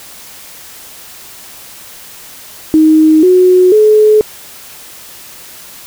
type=tone with pitch steps; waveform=sine; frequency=313.2 / 366.1 / 427.8 Hz; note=D#4 / F#4 / A4; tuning=+11 / -18 / -49 cents; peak=-3 dBFS; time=2.74-4.21 s; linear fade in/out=0 ms; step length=490 ms; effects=white hiss -33 dBFS RMS until 5.86 s